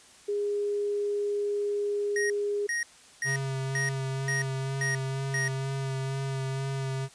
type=tone; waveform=sine; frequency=410 Hz; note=G#4; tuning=22 cents flat; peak=-26 dBFS; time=0.28-2.67 s; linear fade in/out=10 ms
type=tone bursts; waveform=square; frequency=1875 Hz; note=A#6; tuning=10 cents sharp; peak=-28 dBFS; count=7; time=2.16-5.48 s; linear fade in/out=2 ms; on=140 ms; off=390 ms
type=tone with vibrato; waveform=square; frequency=134.7 Hz; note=C#3; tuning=49 cents flat; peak=-30 dBFS; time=3.24-7.09 s; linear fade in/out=50 ms; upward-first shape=sine; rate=2.1 Hz; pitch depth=18 cents each way
effects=white hiss -54 dBFS RMS until 7.14 s + resampled to 22050 Hz